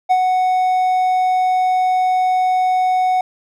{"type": "tone with ADSR envelope", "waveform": "triangle", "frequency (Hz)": 740, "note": "F#5", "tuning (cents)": 0, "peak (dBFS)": -7, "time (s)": [0.09, 3.21], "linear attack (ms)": 23, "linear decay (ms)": 54, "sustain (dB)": -4, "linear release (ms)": 3, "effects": []}